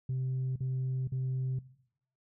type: tone bursts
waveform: sine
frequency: 130 Hz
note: C3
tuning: 11 cents flat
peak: -28 dBFS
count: 3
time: 0.09-1.59 s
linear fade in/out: 5 ms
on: 470 ms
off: 45 ms
effects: noise-tail reverb RT60 0.7 s tail -19 dB re dry + tanh soft clip ceiling -28 dBFS